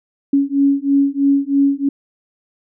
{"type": "beating tone pair", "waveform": "sine", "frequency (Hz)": [277.2, 280.3], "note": ["C#4", "C#4"], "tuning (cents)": [0, 19], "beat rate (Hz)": 3.1, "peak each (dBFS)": -15, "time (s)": [0.33, 1.89], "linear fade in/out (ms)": 5, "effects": []}